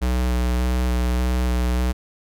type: tone with vibrato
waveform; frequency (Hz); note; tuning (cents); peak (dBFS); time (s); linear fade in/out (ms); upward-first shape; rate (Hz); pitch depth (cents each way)
square; 61.74; B1; 0; -19; 0.01-1.93; 20; square; 1.7; 14
effects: none